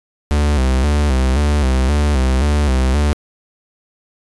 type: tone with vibrato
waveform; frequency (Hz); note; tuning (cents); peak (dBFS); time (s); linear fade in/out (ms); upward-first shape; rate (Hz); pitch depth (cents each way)
45% pulse; 69.1; C#2; -5; -12; 0.31-3.13; 0; square; 1.9; 110
effects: resampled to 24000 Hz